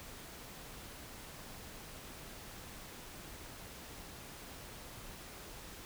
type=silence; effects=pink hiss -50 dBFS RMS until 5.85 s